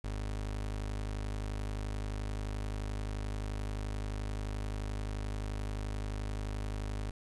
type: tone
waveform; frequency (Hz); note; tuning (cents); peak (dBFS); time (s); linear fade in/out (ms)
30% pulse; 51.5; G#1; -14; -32; 0.04-7.11; 5
effects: resampled to 24000 Hz + 10-bit